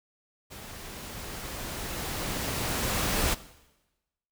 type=noise with level ramp; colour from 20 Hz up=pink; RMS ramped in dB=-44 to -26 dBFS; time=0.5-3.35 s; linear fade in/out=20 ms; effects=noise-tail reverb RT60 1.0 s tail -17 dB re dry